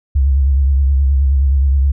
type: tone with vibrato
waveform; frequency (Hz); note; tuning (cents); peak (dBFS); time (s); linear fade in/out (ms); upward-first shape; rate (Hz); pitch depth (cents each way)
sine; 68.3; C#2; -25; -9; 0.15-1.92; 10; triangle; 9.5; 89
effects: none